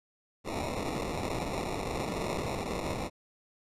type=noise with sample-and-hold; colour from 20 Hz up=violet; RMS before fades=-34 dBFS; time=0.44-3.1 s; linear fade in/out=50 ms; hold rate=1575 Hz; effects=low-pass 10000 Hz 12 dB/octave

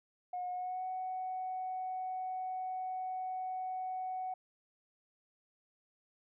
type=tone with pitch glide; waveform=sine; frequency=723 to 745 Hz; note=F#5 to F#5; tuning=-40 to +12 cents; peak=-35 dBFS; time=0.33-4.34 s; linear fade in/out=5 ms; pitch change=+52 cents; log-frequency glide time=0.51-0.85 s; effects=tanh soft clip ceiling -31 dBFS

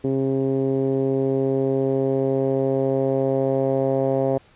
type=tone with low-pass filter sweep; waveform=10% pulse; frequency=134.4 Hz; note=C3; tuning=47 cents sharp; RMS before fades=-21 dBFS; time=0.04-4.38 s; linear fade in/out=5 ms; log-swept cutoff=360 to 590 Hz; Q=2.3; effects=pink hiss -54 dBFS RMS until 4.55 s + resampled to 8000 Hz

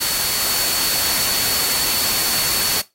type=tone in noise; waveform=sine; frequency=4437 Hz; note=C#8; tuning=1 cent sharp; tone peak=-23 dBFS; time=0-2.82 s; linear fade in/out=20 ms; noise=white; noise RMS=-20 dBFS; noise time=0-2.82 s; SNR=-6 dB; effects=noise-tail reverb RT60 0.2 s tail -17 dB re dry + AAC 48 kbps

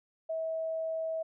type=tone; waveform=sine; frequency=646 Hz; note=E5; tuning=35 cents flat; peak=-31 dBFS; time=0.29-1.23 s; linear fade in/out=10 ms; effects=none

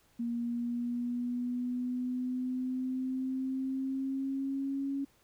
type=exponential sweep; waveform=sine; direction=up; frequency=235 to 277.2 Hz; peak=-31 dBFS; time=0.19-5.05 s; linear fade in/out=10 ms; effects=pink hiss -67 dBFS RMS until 5.23 s

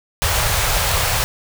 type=band-stop noise; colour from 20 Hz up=pink; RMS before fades=-18 dBFS; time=0.22-1.24 s; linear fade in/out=0 ms; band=130 to 520 Hz; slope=24 dB/octave; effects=none

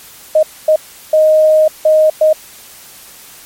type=tone bursts at uneven times; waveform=sine; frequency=622.3 Hz; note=D#5; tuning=in tune; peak=-5 dBFS; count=5; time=0.35-0.43 / 0.68-0.76 / 1.13-1.68 / 1.85-2.1 / 2.21-2.33 s; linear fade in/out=5 ms; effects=white hiss -37 dBFS RMS until 3.45 s + MP3 64 kbps

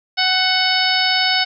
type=harmonic tone with a mistuned harmonic; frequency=747 Hz; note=F#5; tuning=16 cents sharp; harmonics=1 / 2 / 3 / 4 / 5 / 6 / 7; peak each=-22 / -22 / -22 / -22 / -22 / -22 / -22 dBFS; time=0.17-1.45 s; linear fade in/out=20 ms; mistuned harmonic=3; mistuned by=-30 cents; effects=none

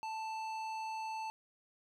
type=tone with tanh clipping; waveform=sine; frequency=882 Hz; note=A5; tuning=4 cents sharp; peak=-40 dBFS; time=0.03-1.3 s; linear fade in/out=0 ms; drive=14 dB; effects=none

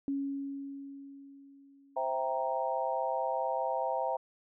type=tone with exponential decay; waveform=sine; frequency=277.2 Hz; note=C#4; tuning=in tune; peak=-29 dBFS; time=0.08-2.57 s; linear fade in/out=1 ms; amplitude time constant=540 ms
type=chord; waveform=sine; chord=C dominant seventh; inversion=none; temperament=equal; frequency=523.3 / 659.3 / 784 / 932.3 Hz; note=C5 / E5 / G5 / Bb5; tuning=0 / 0 / 0 / 0 cents; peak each=-35 dBFS; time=1.96-4.17 s; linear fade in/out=10 ms
effects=none

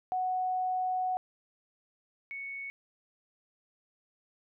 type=tone pair in turn; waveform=sine; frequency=740 / 2217 Hz; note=F#5 / C#7; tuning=0 / 0 cents; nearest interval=octave + perfect fifth; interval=1900 cents; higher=second; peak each=-28 / -37 dBFS; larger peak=first; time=0.12-1.17 / 2.31-2.7 s; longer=first; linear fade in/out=0 ms; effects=none

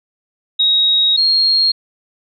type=tone pair in turn; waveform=sine; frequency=3789 / 4253 Hz; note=A#7 / C8; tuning=+27 / +27 cents; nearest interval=major second; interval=200 cents; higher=second; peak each=-10 dBFS; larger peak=neither; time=0.59-1.17 / 1.17-1.72 s; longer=first; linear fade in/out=10 ms; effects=none

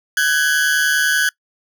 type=tone pair together; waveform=40% pulse; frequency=1511.1 / 1661.2 Hz; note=F#6 / G#6; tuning=+36 / 0 cents; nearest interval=major second; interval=164 cents; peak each=-16 dBFS; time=0.17-1.29 s; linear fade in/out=2 ms; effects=noise-tail reverb RT60 0.1 s tail -24 dB re dry

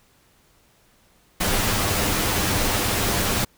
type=noise with comb filter; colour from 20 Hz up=pink; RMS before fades=-22 dBFS; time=1.4-3.45 s; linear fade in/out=10 ms; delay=10 ms; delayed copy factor=+0.5; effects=pink hiss -59 dBFS RMS until 3.57 s

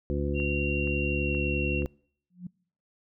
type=harmonic tone; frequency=71.6 Hz; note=D2; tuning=43 cents flat; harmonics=1 / 2 / 3 / 4 / 5 / 7; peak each=-30 / -33 / -35 / -35 / -33 / -36 dBFS; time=0.1-1.86 s; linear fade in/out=0 ms
type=tone with pitch glide; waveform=sine; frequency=2757 to 2738 Hz; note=F7 to F7; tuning=-23 to -35 cents; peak=-31 dBFS; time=0.34-1.84 s; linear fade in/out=50 ms; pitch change=-12 cents; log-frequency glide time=1.1-1.37 s
type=click train; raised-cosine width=0.5 ms; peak=-34 dBFS; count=4; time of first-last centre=0.4-1.822 s; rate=2.11 Hz
type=tone with exponential growth; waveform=sine; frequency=178.8 Hz; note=F3; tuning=41 cents sharp; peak=-31 dBFS; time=2.3-2.47 s; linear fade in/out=5 ms; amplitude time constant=36 ms
effects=noise-tail reverb RT60 0.6 s tail -26 dB re dry

